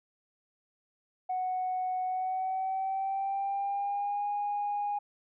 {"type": "tone with pitch glide", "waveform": "sine", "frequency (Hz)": [740, 821.1], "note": ["F#5", "G#5"], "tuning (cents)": [0, -20], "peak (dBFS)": -28, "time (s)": [1.29, 4.99], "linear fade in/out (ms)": 10, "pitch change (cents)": 180, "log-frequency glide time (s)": [2.05, 4.27], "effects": ["tanh soft clip ceiling -25 dBFS"]}